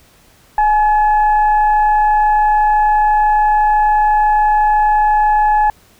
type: tone with frequency modulation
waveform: sine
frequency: 845 Hz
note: G#5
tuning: 30 cents sharp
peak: -9 dBFS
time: 0.58-5.7 s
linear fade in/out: 2 ms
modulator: 868 Hz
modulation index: 0.39
effects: pink hiss -49 dBFS RMS until 5.99 s